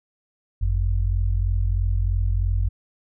sine tone pair together, 48.52 / 91.6 Hz, G1 / F#2, -17 / -17 cents, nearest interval major seventh, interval 1100 cents, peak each -20 / -23 dBFS, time 0.61-2.69 s, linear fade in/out 10 ms, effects none

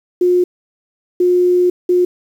sine tone bursts at uneven times, 358.3 Hz, F4, 44 cents sharp, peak -9 dBFS, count 3, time 0.21-0.44 / 1.2-1.7 / 1.89-2.05 s, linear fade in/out 5 ms, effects 7-bit

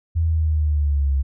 sine linear sweep, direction down, 83.1 to 67.2 Hz, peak -16 dBFS, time 0.15-1.23 s, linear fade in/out 20 ms, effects none

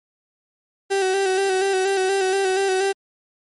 35% pulse tone with vibrato, 383.9 Hz, G4, 36 cents flat, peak -16 dBFS, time 0.9-2.93 s, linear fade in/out 20 ms, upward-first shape square, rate 4.2 Hz, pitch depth 36 cents each way, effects MP3 48 kbps

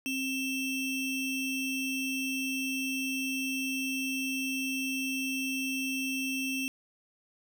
square ring-modulated tone, 1465 Hz, F#6, 18 cents flat, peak -28 dBFS, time 0.06-6.68 s, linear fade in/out 0 ms, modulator 1200 Hz, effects none

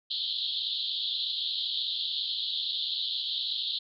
pink band-pass noise, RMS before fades -32 dBFS, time 0.1-3.79 s, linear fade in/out 10 ms, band 3200 to 4300 Hz, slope 96 dB/octave, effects none

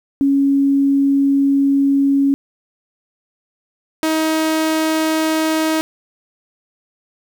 sine / sawtooth tone pair in turn, 277.2 / 316.6 Hz, C#4 / D#4, 0 / +30 cents, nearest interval major second, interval 230 cents, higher second, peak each -11 dBFS, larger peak neither, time 0.21-2.34 / 4.03-5.81 s, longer first, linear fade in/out 0 ms, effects 8-bit

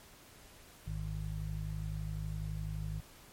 harmonic tone, 51.91 Hz, G#1, in tune, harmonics 1 / 2 / 3, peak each -39 / -41 / -40 dBFS, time 0.86-3.01 s, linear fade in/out 20 ms, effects pink hiss -57 dBFS RMS until 3.32 s + MP3 64 kbps

